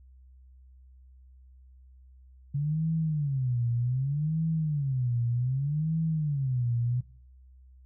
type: tone with vibrato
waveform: sine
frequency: 138.59 Hz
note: C#3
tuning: in tune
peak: -25 dBFS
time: 2.54-7.01 s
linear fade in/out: 10 ms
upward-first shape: sine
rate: 0.65 Hz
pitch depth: 270 cents each way
effects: noise-tail reverb RT60 0.5 s tail -19 dB re dry + added 64 Hz sine -51 dBFS peak until 7.85 s